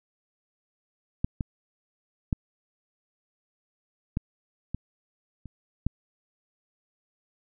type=clicks; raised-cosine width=5 ms; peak=-12 / -16 / -12 / -14 / -18 / -29 / -12 dBFS; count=7; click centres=1.245 / 1.408 / 2.328 / 4.171 / 4.746 / 5.457 / 5.866 s; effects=none